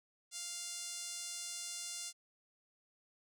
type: tone with band-pass filter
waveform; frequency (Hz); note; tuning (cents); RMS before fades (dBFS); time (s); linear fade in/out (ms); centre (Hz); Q
5% pulse; 698.5; F5; 0; -44; 0.31-2.13; 50; 8200; 0.85
effects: none